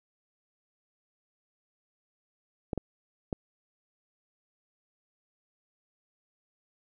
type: clicks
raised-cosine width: 2 ms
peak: -17 dBFS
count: 3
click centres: 2.732 / 2.777 / 3.328 s
effects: none